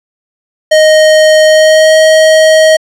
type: tone with pitch glide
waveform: square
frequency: 622.3 to 631 Hz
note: D#5 to D#5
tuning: 0 to +24 cents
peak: -3 dBFS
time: 0.71-2.77 s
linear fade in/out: 10 ms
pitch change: +24 cents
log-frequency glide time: 1.46-1.97 s
effects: low-pass 8000 Hz 12 dB/octave